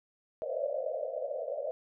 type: band-pass noise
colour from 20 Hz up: pink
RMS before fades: -35 dBFS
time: 0.42-1.71 s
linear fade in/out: 0 ms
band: 500 to 650 Hz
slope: 96 dB/octave
effects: none